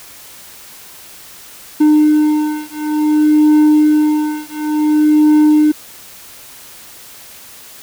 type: beating tone pair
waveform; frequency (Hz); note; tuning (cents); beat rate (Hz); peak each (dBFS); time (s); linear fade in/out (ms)
triangle; 303 / 303.56; D#4 / D#4; -46 / -43; 0.56; -10; 1.8-5.72; 10
effects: white hiss -37 dBFS RMS until 7.82 s